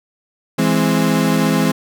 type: chord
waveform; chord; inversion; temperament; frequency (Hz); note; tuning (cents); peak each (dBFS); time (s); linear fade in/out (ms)
35% pulse; E augmented; none; equal; 164.81 / 207.7 / 261.6; E3 / G#3 / B#3; 0 / 0 / 0; -16; 0.58-1.72; 10
effects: none